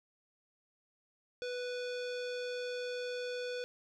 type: tone with low-pass filter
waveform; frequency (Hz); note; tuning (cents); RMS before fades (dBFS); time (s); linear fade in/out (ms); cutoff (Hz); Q
square; 493.9; B4; 0; -39; 1.42-3.64; 0; 4600; 1.8
effects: none